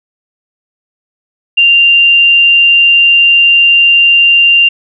sine tone, 2784 Hz, F7, 6 cents flat, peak -3 dBFS, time 1.57-4.69 s, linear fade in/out 10 ms, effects none

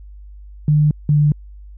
sine tone pair in turn, 150 / 148.11 Hz, D3 / D3, +37 / +15 cents, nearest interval unison, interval 22 cents, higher first, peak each -10 dBFS, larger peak neither, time 0.68-0.91 / 1.09-1.32 s, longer neither, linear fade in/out 2 ms, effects added 50 Hz sine -35 dBFS peak until 1.77 s

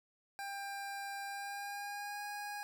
25% pulse tone with pitch glide, 796 to 822.6 Hz, G5 to G#5, +26 to -17 cents, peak -37 dBFS, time 0.39-2.63 s, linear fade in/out 0 ms, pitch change +57 cents, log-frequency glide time 1.25-2.23 s, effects none

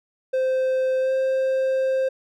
triangle tone with pitch glide, 520 to 527 Hz, C5 to C5, -11 to +12 cents, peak -17 dBFS, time 0.33-2.09 s, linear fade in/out 10 ms, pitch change +23 cents, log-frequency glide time 1-1.12 s, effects none

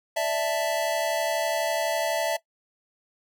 square chord, D suspended second, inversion none, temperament equal, 587.3 / 659.3 / 880 Hz, D5 / E5 / A5, 0 / 0 / 0 cents, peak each -31 / -26 / -32 dBFS, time 0.16-2.37 s, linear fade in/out 10 ms, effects noise-tail reverb RT60 0.1 s tail -19 dB re dry

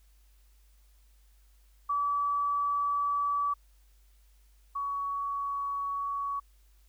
sine tone pair in turn, 1149 / 1124.7 Hz, D6 / C#6, -38 / +25 cents, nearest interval unison, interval 37 cents, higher first, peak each -26 / -30 dBFS, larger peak first, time 1.89-3.54 / 4.75-6.4 s, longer neither, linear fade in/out 10 ms, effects added 50 Hz sine -58 dBFS peak until 6.88 s + white hiss -70 dBFS RMS until 6.88 s

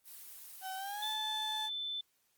blue noise, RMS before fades -50 dBFS, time 0.04-1.17 s, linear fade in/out 50 ms
35% pulse tone with pitch glide, 761 to 864.1 Hz, F#5 to A5, +48 to -32 cents, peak -37 dBFS, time 0.61-1.7 s, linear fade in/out 50 ms, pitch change +220 cents, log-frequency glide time 0.76-1.08 s
sine tone, 3524 Hz, A7, 2 cents sharp, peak -36 dBFS, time 1.02-2.01 s, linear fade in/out 5 ms
effects white hiss -75 dBFS RMS until 2.37 s + Opus 24 kbps

